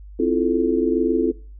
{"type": "chord", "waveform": "sine", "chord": "F major seventh", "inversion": "second", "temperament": "just", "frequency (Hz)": [261.9, 327.4, 349.2, 436.5], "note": ["C4", "E4", "F4", "A4"], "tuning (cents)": [2, -12, 0, -14], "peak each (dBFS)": -22, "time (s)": [0.19, 1.32], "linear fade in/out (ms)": 10, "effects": ["noise-tail reverb RT60 0.4 s tail -22 dB re dry", "added 50 Hz sine -37 dBFS peak until 1.59 s"]}